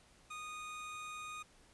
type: tone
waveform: 25% pulse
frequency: 1235 Hz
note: D#6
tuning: 13 cents flat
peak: -40 dBFS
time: 0.3-1.43 s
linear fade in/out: 10 ms
effects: pink hiss -65 dBFS RMS until 1.73 s + resampled to 24000 Hz